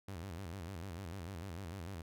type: tone with vibrato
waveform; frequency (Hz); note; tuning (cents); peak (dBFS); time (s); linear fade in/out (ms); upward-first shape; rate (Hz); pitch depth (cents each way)
sawtooth; 90.2; F#2; -44; -39; 0.08-2.02; 5; square; 6.7; 150
effects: none